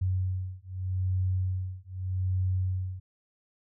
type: beating tone pair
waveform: sine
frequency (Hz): 92.5 / 93.32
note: F#2 / F#2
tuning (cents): 0 / +15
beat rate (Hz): 0.82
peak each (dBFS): -30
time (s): 0.01-3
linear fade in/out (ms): 10
effects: none